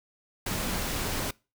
sine tone in noise, 186.3 Hz, F#3, 12 cents sharp, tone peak -39 dBFS, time 0.5-0.82 s, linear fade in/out 5 ms, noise pink, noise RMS -31 dBFS, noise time 0.46-1.31 s, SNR -11 dB, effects noise-tail reverb RT60 0.3 s tail -24 dB re dry

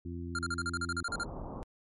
harmonic tone, 86.1 Hz, F2, 24 cents flat, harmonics 1 / 2 / 3 / 4, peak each -39 / -45 / -42 / -45 dBFS, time 0.05-1.03 s, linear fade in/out 5 ms
square tone bursts, 1396.9 Hz, F6, in tune, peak -32 dBFS, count 12, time 0.35-1.235 s, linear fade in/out 2 ms, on 38 ms, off 39 ms
pink low-pass noise, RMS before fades -41 dBFS, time 1.08-1.63 s, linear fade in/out 0 ms, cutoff 1100 Hz, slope 48 dB/octave
effects MP3 48 kbps

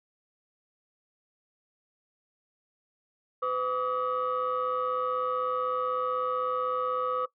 sine tone cluster, 506 / 1149 / 1265 Hz, B4 / D6 / D#6, +42 / -38 / +28 cents, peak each -30 dBFS, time 3.42-7.26 s, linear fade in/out 10 ms, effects noise-tail reverb RT60 0.1 s tail -19 dB re dry + tanh soft clip ceiling -20 dBFS

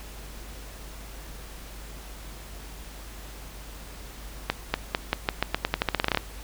accelerating click train, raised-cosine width 0.3 ms, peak -6 dBFS, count 18, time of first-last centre 4.5-6.173 s, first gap 240 ms, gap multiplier 0.87, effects added 50 Hz sine -41 dBFS peak until 6.43 s + pink hiss -45 dBFS RMS until 6.43 s

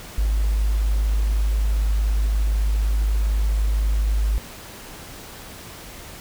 triangle tone, 52 Hz, G#1, 3 cents sharp, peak -13 dBFS, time 0.18-4.38 s, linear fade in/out 0 ms, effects tanh soft clip ceiling -15 dBFS + pink hiss -39 dBFS RMS until 6.2 s

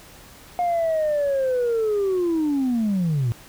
sine linear sweep, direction down, 715 to 111.3 Hz, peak -17 dBFS, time 0.59-3.32 s, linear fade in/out 0 ms, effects tanh soft clip ceiling -17 dBFS + pink hiss -46 dBFS RMS until 3.48 s

